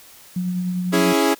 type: tone with tremolo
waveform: sine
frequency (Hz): 180.7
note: F#3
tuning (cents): -41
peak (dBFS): -19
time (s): 0.36-1.13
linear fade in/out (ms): 5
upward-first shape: triangle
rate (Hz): 10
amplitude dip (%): 35
type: chord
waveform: sawtooth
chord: C# minor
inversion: none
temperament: equal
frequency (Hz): 277.2 / 329.6 / 415.3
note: C#4 / E4 / G#4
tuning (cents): 0 / 0 / 0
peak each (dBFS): -16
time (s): 0.92-1.35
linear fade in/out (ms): 20
effects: white hiss -46 dBFS RMS until 1.39 s